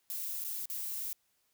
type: noise with dropouts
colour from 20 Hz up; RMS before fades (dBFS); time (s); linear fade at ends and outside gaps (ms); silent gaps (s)
violet; -38; 0.1-1.13; 1; 0.441-0.447 / 0.656-0.699
effects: white hiss -75 dBFS RMS until 1.53 s